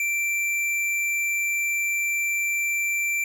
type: tone with tanh clipping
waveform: sine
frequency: 2349 Hz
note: D7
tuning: in tune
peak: -24 dBFS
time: 0-3.24 s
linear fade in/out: 2 ms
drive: 15 dB
effects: none